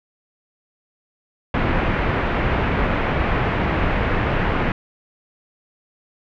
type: low-pass noise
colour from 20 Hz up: pink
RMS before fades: -20 dBFS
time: 1.54-4.72 s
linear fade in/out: 2 ms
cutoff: 2400 Hz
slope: 24 dB/octave
effects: none